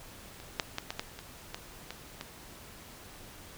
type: clicks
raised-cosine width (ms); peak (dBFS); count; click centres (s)
0.2; -30 / -10 / -15 / -17 / -15 / -25 / -19 / -21 / -21; 9; 0.401 / 0.598 / 0.784 / 0.905 / 0.995 / 1.19 / 1.545 / 1.906 / 2.211
effects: pink hiss -50 dBFS RMS until 3.57 s